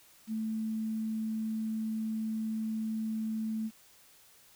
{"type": "tone with quantisation", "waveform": "sine", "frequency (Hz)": 220, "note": "A3", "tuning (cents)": 0, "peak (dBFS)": -31, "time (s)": [0.27, 3.71], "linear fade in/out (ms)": 50, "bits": 10, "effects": ["white hiss -60 dBFS RMS until 4.55 s"]}